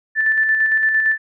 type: tone with tremolo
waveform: sine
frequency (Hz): 1760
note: A6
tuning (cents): 0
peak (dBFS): -12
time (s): 0.15-1.18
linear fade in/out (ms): 50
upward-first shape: square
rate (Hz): 8.8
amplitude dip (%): 35
effects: none